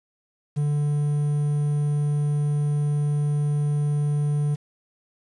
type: tone with quantisation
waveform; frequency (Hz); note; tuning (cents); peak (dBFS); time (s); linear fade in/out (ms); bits
triangle; 146.83; D3; 0; -18; 0.56-4.56; 20; 8
effects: resampled to 24000 Hz